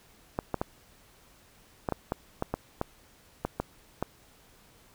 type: clicks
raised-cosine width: 1 ms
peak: -14 dBFS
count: 12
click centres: 0.389 / 0.543 / 0.615 / 1.888 / 1.923 / 2.121 / 2.424 / 2.54 / 2.814 / 3.45 / 3.6 / 4.026 s
effects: pink hiss -59 dBFS RMS until 4.94 s